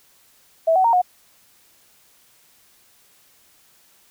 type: tone with pitch steps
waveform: sine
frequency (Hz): 653 / 752 / 925 / 725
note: E5 / F#5 / A#5 / F#5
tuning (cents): -17 / +28 / -14 / -35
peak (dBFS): -13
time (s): 0.67-1.018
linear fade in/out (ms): 10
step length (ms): 87
effects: white hiss -56 dBFS RMS until 4.1 s